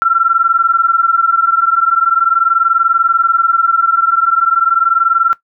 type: tone pair together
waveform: sine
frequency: 1346.6 / 1367 Hz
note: E6 / F6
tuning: +36 / -37 cents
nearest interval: unison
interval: 27 cents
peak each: -11 dBFS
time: 0.02-5.33 s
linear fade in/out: 0 ms
effects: noise-tail reverb RT60 0.1 s tail -17 dB re dry